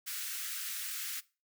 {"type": "high-pass noise", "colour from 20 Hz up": "white", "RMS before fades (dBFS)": -39, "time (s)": [0.06, 1.21], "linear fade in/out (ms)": 20, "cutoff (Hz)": 1300, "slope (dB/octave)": 48, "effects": ["noise-tail reverb RT60 0.3 s tail -20 dB re dry"]}